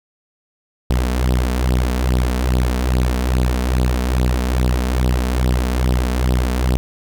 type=tone with flanger; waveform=sawtooth; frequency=62.6 Hz; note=B1; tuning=24 cents sharp; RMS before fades=-17 dBFS; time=0.9-6.77 s; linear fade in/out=0 ms; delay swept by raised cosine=0.22 to 4.62 ms; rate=2.4 Hz; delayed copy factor=+0.7; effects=none